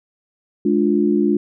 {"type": "chord", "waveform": "sine", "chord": "D diminished", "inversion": "second", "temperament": "just", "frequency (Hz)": [211.4, 293.7, 352.4], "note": ["Ab3", "D4", "F4"], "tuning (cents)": [31, 0, 16], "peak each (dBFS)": -18, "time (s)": [0.65, 1.37], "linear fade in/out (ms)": 5, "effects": []}